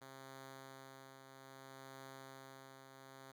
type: tone with tremolo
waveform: 5% pulse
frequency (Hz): 134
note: C3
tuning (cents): +42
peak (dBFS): -40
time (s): 0.01-3.32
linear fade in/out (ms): 10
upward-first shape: triangle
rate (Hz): 0.61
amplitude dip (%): 50
effects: none